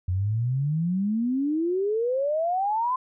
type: exponential sweep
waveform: sine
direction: up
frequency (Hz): 87.9 to 1043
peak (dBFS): -22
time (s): 0.08-2.96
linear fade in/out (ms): 5
effects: none